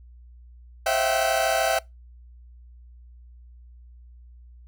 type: tone cluster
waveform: 40% pulse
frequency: 533 / 653 / 686 / 773 / 1515 Hz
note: C5 / E5 / F5 / G5 / F#6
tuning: +32 / -17 / -31 / -24 / +40 cents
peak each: -29 / -23 / -29 / -25 / -30 dBFS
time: 0.86-1.79 s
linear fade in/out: 5 ms
effects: noise-tail reverb RT60 0.2 s tail -23 dB re dry + added 60 Hz sine -45 dBFS peak until 4.67 s